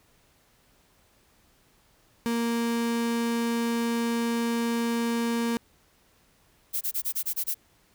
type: tone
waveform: 35% pulse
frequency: 233.1 Hz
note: A#3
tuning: in tune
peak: -23 dBFS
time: 2.26-5.57 s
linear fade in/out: 0 ms
type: noise bursts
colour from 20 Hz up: violet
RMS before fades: -28 dBFS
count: 8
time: 6.73-7.546 s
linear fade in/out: 20 ms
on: 81 ms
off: 24 ms
effects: pink hiss -63 dBFS RMS until 7.94 s